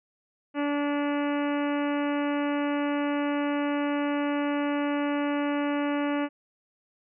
harmonic tone, 289.1 Hz, D4, 27 cents flat, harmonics 1 / 2 / 3 / 4 / 5 / 6 / 7 / 8 / 9 / 10, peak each -26 / -32 / -36 / -38 / -40 / -42 / -43 / -44 / -45 / -46 dBFS, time 0.54-6.29 s, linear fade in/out 50 ms, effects none

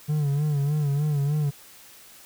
triangle tone with vibrato, 145.8 Hz, D3, 12 cents flat, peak -19 dBFS, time 0.08-1.51 s, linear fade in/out 20 ms, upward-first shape sine, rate 3.3 Hz, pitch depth 77 cents each way, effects white hiss -49 dBFS RMS until 2.25 s

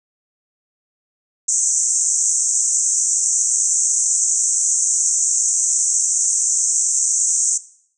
pink band-pass noise, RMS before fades -18 dBFS, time 1.48-7.58 s, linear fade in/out 10 ms, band 6100 to 8300 Hz, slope 96 dB/octave, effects noise-tail reverb RT60 0.6 s tail -17 dB re dry

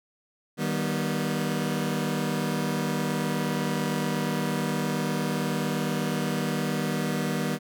sawtooth chord, Eb augmented, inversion none, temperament just, 155.56 / 194.45 / 243.1 Hz, Eb3 / G3 / B3, 0 / -14 / -27 cents, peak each -26 dBFS, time 0.57-7.59 s, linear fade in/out 50 ms, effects none

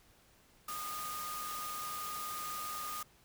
sine tone in noise, 1228 Hz, D#6, 23 cents flat, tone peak -40 dBFS, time 0.68-3.03 s, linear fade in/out 5 ms, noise white, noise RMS -44 dBFS, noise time 0.68-3.03 s, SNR +1 dB, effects pink hiss -65 dBFS RMS until 3.24 s

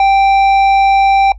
triangle tone with tanh clipping, 784 Hz, G5, in tune, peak -8 dBFS, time 0-1.32 s, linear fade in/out 2 ms, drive 13 dB, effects noise-tail reverb RT60 0.1 s tail -20 dB re dry + added 50 Hz sine -29 dBFS peak until 1.38 s

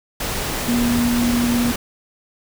sine tone in noise, 239.7 Hz, A#3, 48 cents sharp, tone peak -16 dBFS, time 0.68-1.72 s, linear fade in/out 5 ms, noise pink, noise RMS -24 dBFS, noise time 0.2-1.76 s, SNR +5 dB, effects none

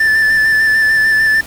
triangle tone with vibrato, 1760 Hz, A6, in tune, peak -7 dBFS, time 0-1.41 s, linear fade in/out 5 ms, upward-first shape square, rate 6.7 Hz, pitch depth 18 cents each way, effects pink hiss -33 dBFS RMS until 1.46 s

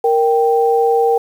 sine tone pair together, 465.7 / 784 Hz, A#4 / G5, -2 / 0 cents, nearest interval major sixth, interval 902 cents, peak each -12 / -15 dBFS, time 0.04-1.18 s, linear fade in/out 5 ms, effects 7-bit

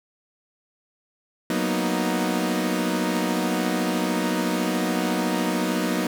sawtooth chord, B major seventh, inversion second, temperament equal, 185 / 233.1 / 246.9 / 311.1 Hz, F#3 / A#3 / B3 / D#4, 0 / 0 / 0 / 0 cents, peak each -23 / -25 / -24 / -23 dBFS, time 1.5-6.07 s, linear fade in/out 2 ms, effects none

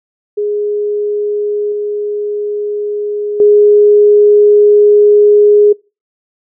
sine tone with level steps, 415.3 Hz, G#4, in tune, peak -12 / -14 / -3 dBFS, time 0.37-5.73 s, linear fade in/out 10 ms, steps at 1.72 / 3.4 s, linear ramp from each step 2 ms, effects noise-tail reverb RT60 0.3 s tail -25 dB re dry

